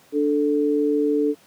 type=tone pair together; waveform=sine; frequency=293.7 / 440.1 Hz; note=D4 / A4; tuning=0 / 0 cents; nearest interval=perfect fifth; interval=700 cents; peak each=-20 dBFS; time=0.12-1.35 s; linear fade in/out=50 ms; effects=pink hiss -54 dBFS RMS until 1.46 s + high-pass 150 Hz 12 dB/octave